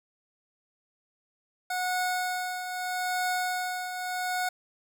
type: tone with tremolo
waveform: 25% pulse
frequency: 731 Hz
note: F#5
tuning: 21 cents flat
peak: -22 dBFS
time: 1.7-4.49 s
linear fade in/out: 5 ms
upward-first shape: triangle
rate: 0.79 Hz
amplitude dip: 60%
effects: none